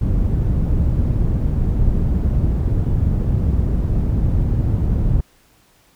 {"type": "low-pass noise", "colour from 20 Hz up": "white", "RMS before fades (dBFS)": -17, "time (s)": [0.01, 5.21], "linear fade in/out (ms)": 5, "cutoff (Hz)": 100, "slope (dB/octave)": 12, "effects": ["pink hiss -55 dBFS RMS until 5.95 s"]}